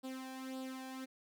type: tone with flanger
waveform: sawtooth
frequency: 261.6 Hz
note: C4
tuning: in tune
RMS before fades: -45 dBFS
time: 0.03-1.06 s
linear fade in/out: 20 ms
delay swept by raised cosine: 0.23 to 1.23 ms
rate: 1.8 Hz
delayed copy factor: +0.7
effects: none